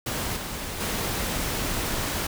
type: noise with level steps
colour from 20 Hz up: pink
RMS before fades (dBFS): -29 / -33 / -28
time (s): 0.06-2.27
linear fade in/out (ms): 5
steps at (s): 0.36 / 0.8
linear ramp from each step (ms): 10
effects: none